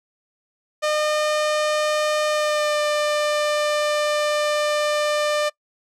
sawtooth tone with pitch glide, 607 to 597.3 Hz, D#5 to D5, -43 to +29 cents, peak -15 dBFS, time 0.82-5.5 s, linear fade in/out 20 ms, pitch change -28 cents, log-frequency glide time 2.26-2.81 s, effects noise-tail reverb RT60 0.1 s tail -23 dB re dry + low-pass 8000 Hz 12 dB/octave

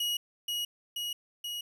40% pulse tone with echo, 2900 Hz, F#7, 35 cents flat, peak -28 dBFS, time 0-0.17 s, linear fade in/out 5 ms, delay 480 ms, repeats 3, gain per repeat -2 dB, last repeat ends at 1.61 s, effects none

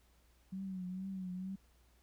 sine tone with vibrato, 187.2 Hz, F#3, 20 cents sharp, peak -39 dBFS, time 0.52-1.56 s, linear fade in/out 10 ms, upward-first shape triangle, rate 2.2 Hz, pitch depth 70 cents each way, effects added 60 Hz sine -67 dBFS peak until 2.02 s + pink hiss -72 dBFS RMS until 2.02 s

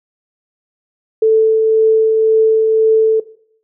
sine tone with tremolo, 441.2 Hz, A4, 5 cents sharp, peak -6 dBFS, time 1.22-3.2 s, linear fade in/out 5 ms, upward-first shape triangle, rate 1.9 Hz, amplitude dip 30%, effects noise-tail reverb RT60 0.6 s tail -18 dB re dry

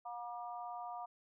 harmonic tone, 239 Hz, A#3, 43 cents sharp, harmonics 3 / 4 / 5, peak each -44 / -47 / -50 dBFS, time 0.05-1.06 s, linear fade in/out 10 ms, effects none

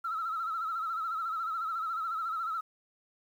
sine tone with vibrato, 1318.5 Hz, E6, in tune, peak -30 dBFS, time 0.04-2.61 s, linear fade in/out 10 ms, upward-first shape sine, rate 14 Hz, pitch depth 75 cents each way, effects tanh soft clip ceiling -27 dBFS + 10-bit

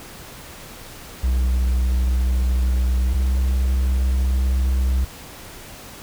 triangle tone pair in turn, 62.6 / 64.47 Hz, B1 / C2, +24 / -25 cents, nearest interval minor second, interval 51 cents, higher second, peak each -14 dBFS, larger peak neither, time 1.23-3.14 / 3.14-5.05 s, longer neither, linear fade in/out 10 ms, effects pink hiss -39 dBFS RMS until 6.02 s

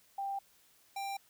sine / square tone pair in turn, 790 / 790 Hz, G5 / G5, +13 / +13 cents, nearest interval unison, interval 0 cents, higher neither, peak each -34 / -37 dBFS, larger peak first, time 0.18-0.39 / 0.96-1.17 s, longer neither, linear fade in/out 5 ms, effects white hiss -66 dBFS RMS until 1.29 s

